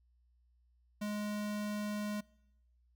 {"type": "tone", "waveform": "square", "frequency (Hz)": 208.6, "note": "G#3", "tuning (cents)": 8, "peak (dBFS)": -36, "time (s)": [1.01, 2.21], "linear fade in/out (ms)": 10, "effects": ["noise-tail reverb RT60 0.9 s tail -25 dB re dry", "added 60 Hz sine -67 dBFS peak until 2.95 s"]}